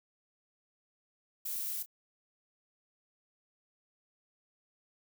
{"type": "noise with echo", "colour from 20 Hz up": "violet", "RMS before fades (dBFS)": -37, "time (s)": [1.45, 1.83], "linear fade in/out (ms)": 10, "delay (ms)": 31, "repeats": 1, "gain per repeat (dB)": -13, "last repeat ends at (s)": 1.861, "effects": []}